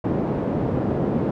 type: band-pass noise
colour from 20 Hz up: pink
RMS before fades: -23 dBFS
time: 0.04-1.31 s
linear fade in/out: 5 ms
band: 140 to 490 Hz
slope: 12 dB/octave
effects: none